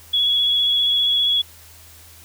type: tone with vibrato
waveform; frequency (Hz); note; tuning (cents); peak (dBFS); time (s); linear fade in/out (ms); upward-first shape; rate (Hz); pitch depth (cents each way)
sine; 3366; G#7; +23; -15; 0.13-1.42; 10; sine; 15; 16
effects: added 82 Hz sine -48 dBFS peak until 2.24 s + white hiss -46 dBFS RMS until 2.24 s